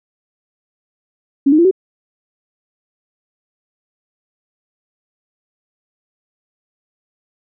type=tone with pitch steps; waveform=sine; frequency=277.2 / 307.6 / 341.3 / 378.7 Hz; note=C#4 / D#4 / F4 / F#4; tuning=0 / -20 / -40 / +40 cents; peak=-7 dBFS; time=1.46-1.712 s; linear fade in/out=10 ms; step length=63 ms; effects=none